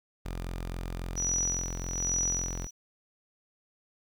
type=tone; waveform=sawtooth; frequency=43.65 Hz; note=F1; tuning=in tune; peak=-30 dBFS; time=0.25-2.67 s; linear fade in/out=10 ms
type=tone with tremolo; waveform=sine; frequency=5860 Hz; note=F#8; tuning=18 cents flat; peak=-26 dBFS; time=1.16-2.71 s; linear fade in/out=20 ms; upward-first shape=sine; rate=1.2 Hz; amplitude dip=85%
effects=10-bit